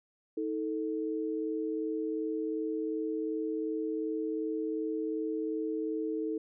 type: tone pair together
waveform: sine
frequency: 317.3 / 440 Hz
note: D#4 / A4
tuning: +34 / 0 cents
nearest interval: tritone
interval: 566 cents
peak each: -33 / -34 dBFS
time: 0.37-6.38 s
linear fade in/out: 5 ms
effects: none

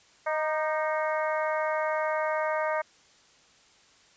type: harmonic tone with a mistuned harmonic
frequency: 311.1 Hz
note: D#4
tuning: in tune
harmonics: 2 / 3 / 4 / 5 / 6 / 7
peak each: -28 / -32 / -34 / -36 / -38 / -39 dBFS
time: 0.26-2.82 s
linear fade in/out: 10 ms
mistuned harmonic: 4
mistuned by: -38 cents
effects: white hiss -59 dBFS RMS until 4.16 s + resampled to 16000 Hz

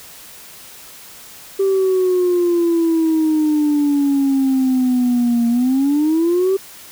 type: exponential two-way sweep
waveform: sine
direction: down then up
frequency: 392 to 233.1 to 392 Hz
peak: -11 dBFS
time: 1.59-6.57 s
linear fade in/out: 10 ms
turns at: 5.48 s
effects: tanh soft clip ceiling -10 dBFS + white hiss -39 dBFS RMS until 6.91 s

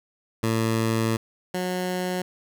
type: tone pair in turn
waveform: 15% pulse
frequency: 112.5 / 182.09 Hz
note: A2 / F#3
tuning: +39 / -27 cents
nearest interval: minor sixth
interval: 834 cents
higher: second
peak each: -15 / -19 dBFS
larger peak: first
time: 0.43-1.17 / 1.54-2.22 s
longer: first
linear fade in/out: 5 ms
effects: none

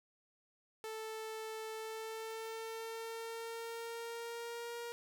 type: tone with pitch glide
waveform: sawtooth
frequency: 440 to 471.6 Hz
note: A4 to A#4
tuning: 0 to +20 cents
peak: -38 dBFS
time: 0.84-4.92 s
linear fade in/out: 0 ms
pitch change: +120 cents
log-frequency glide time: 1.73-4.76 s
effects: none

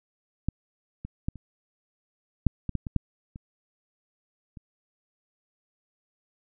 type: clicks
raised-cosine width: 5 ms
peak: -13 / -23 / -15 / -30 / -7 / -17 / -15 / -21 / -10 / -28 / -30 dBFS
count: 11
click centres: 0.486 / 1.05 / 1.285 / 1.357 / 2.467 / 2.693 / 2.753 / 2.868 / 2.963 / 3.359 / 4.572 s
effects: none

